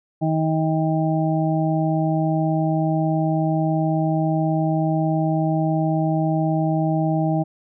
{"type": "harmonic tone", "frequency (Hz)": 158.5, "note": "D#3", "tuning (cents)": 32, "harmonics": [1, 2, 4, 5], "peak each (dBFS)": [-20, -23, -26, -27], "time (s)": [0.21, 7.44], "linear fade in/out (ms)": 20, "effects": []}